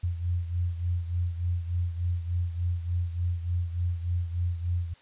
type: beating tone pair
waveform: sine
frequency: 86.7 / 90.1 Hz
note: F2 / F#2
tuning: -12 / -45 cents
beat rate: 3.4 Hz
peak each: -27 / -33 dBFS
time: 0.03-4.94 s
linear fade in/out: 10 ms
effects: white hiss -58 dBFS RMS until 5.01 s + resampled to 8000 Hz